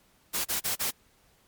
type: noise bursts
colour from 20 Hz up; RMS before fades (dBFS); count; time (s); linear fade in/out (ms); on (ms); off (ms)
white; -29; 4; 0.33-0.912; 20; 120; 34
effects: pink hiss -64 dBFS RMS until 1.47 s + MP3 96 kbps